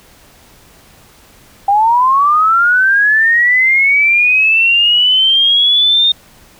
sine linear sweep, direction up, 784 to 3671 Hz, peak -7 dBFS, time 1.68-6.12 s, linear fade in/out 5 ms, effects pink hiss -44 dBFS RMS until 6.59 s

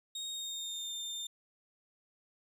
30% pulse tone with pitch glide, 3729 to 3610 Hz, A#7 to A7, 0 to +44 cents, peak -35 dBFS, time 0.15-1.27 s, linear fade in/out 5 ms, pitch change -56 cents, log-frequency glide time 0.3-0.93 s, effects resampled to 32000 Hz

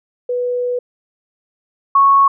sine tone pair in turn, 492.1 / 1104.7 Hz, B4 / C#6, -6 / -6 cents, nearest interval octave + major second, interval 1400 cents, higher second, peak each -16 / -7 dBFS, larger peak second, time 0.29-0.79 / 1.95-2.28 s, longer first, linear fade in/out 5 ms, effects none

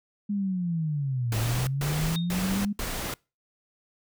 sine linear two-way sweep, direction down then up, 207.7 to 110 to 207.7 Hz, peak -25 dBFS, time 0.29-2.73 s, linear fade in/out 10 ms, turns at 1.37 s
pink noise bursts, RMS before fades -32 dBFS, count 4, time 1.32-3.14 s, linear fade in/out 2 ms, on 350 ms, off 140 ms
sine tone with exponential decay, 3695 Hz, A#7, 16 cents flat, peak -29 dBFS, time 2.16-2.39 s, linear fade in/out 0 ms, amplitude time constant 48 ms
effects noise-tail reverb RT60 0.3 s tail -26 dB re dry

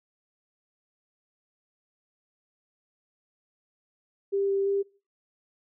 sine tone with pitch steps, 396.1 / 393.3 / 397.3 Hz, G4 / G4 / G4, +18 / +6 / +23 cents, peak -23 dBFS, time 4.32-4.83 s, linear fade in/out 20 ms, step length 170 ms, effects noise-tail reverb RT60 0.4 s tail -25 dB re dry

